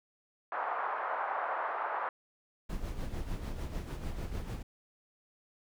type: band-pass noise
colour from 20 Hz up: pink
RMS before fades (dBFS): -35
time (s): 0.52-2.09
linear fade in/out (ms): 2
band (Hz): 680 to 1400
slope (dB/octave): 24
type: noise with tremolo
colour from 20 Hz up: brown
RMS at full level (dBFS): -35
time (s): 2.69-4.63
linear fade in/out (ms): 10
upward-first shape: sine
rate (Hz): 6.7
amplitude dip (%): 55
effects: none